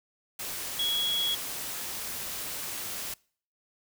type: tone in noise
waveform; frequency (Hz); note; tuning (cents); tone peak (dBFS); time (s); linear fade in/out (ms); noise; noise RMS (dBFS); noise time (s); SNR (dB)
sine; 3335; G#7; +7; -26; 0.79-1.35; 5; white; -36; 0.39-3.14; +7
effects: noise-tail reverb RT60 0.5 s tail -25 dB re dry